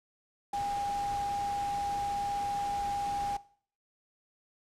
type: tone in noise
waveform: sine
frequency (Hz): 808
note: G#5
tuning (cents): -48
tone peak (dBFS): -30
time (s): 0.53-3.37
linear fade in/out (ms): 5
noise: pink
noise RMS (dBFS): -44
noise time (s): 0.53-3.37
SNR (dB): +11
effects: noise-tail reverb RT60 0.5 s tail -19 dB re dry + low-pass 9000 Hz 12 dB/octave